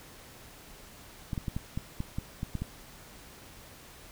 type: clicks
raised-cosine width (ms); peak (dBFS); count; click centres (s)
5; -20; 10; 1.332 / 1.378 / 1.482 / 1.565 / 1.775 / 2.004 / 2.185 / 2.431 / 2.553 / 2.62
effects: pink hiss -51 dBFS RMS until 4.11 s